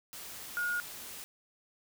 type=tone in noise; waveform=sine; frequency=1436 Hz; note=F6; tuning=48 cents sharp; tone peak=-30 dBFS; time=0.57-0.8 s; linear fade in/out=0 ms; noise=white; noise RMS=-45 dBFS; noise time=0.13-1.24 s; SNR=+12 dB; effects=none